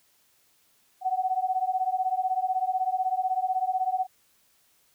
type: beating tone pair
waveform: sine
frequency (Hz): 740 / 756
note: F#5 / F#5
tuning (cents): 0 / +37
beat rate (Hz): 16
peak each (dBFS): -27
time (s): 1.01-4.07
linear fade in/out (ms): 50
effects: white hiss -65 dBFS RMS until 4.94 s